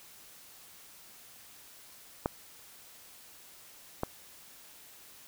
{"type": "clicks", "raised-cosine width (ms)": 1, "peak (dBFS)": [-14, -16], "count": 2, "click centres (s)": [2.259, 4.034], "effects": ["white hiss -54 dBFS RMS until 5.27 s"]}